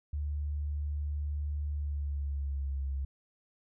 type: tone with pitch glide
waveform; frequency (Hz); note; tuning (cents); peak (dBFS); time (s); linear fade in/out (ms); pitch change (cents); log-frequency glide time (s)
sine; 73.42 to 68.11; D2 to C#2; 0 to -30; -31; 0.13-3.05; 5; -130; 1.72-2.82
effects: none